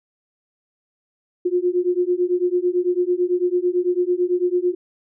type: beating tone pair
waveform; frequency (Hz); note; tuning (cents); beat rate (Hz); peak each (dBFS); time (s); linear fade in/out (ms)
sine; 353.1 / 362.1; F4 / F#4; +19 / -37; 9; -20; 1.45-4.75; 10
effects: none